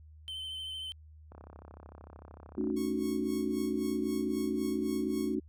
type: tone with vibrato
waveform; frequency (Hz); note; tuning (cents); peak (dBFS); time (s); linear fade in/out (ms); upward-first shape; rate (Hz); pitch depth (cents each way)
triangle; 3081; G7; -31; -36; 0.28-0.92; 0; triangle; 13; 25
type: click train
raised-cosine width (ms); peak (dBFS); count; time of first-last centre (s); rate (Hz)
1; -36; 47; 1.32-2.701; 33.3
type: chord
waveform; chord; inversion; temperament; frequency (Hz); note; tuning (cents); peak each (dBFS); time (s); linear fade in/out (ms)
sine; D# half-diminished seventh; second; equal with one note detuned; 220 / 277.2 / 306 / 370; A3 / C#4 / D#4 / F#4; 0 / 0 / -29 / 0; -35; 2.57-5.4; 10
type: tone with tremolo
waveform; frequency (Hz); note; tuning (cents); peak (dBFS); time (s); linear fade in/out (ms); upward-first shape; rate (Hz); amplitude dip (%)
5% pulse; 1100; C#6; -14; -33; 2.76-5.35; 10; sine; 3.8; 85
effects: added 77 Hz sine -51 dBFS peak until 5.48 s